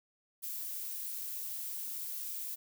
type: noise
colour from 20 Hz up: violet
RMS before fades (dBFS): -40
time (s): 0.42-2.56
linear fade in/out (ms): 20
effects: none